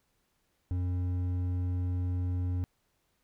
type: tone with hard clipping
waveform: triangle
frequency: 90 Hz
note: F#2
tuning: 47 cents flat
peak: -30 dBFS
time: 0.71-2.64 s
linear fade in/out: 0 ms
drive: 10 dB
effects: pink hiss -75 dBFS RMS until 3.23 s